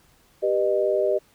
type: chord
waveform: sine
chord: G augmented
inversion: none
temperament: just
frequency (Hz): 392 / 490 / 612.5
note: G4 / B4 / D#5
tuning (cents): 0 / -14 / -27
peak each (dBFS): -23 / -26 / -22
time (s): 0.42-1.19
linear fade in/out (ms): 20
effects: pink hiss -59 dBFS RMS until 1.34 s